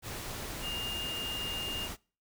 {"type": "tone in noise", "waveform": "sine", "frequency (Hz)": 2823, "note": "F7", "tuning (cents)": 18, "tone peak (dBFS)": -35, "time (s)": [0.61, 1.89], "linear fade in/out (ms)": 50, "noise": "pink", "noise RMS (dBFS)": -40, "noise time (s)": [0.02, 1.97], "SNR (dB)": 2, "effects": ["noise-tail reverb RT60 0.4 s tail -25 dB re dry"]}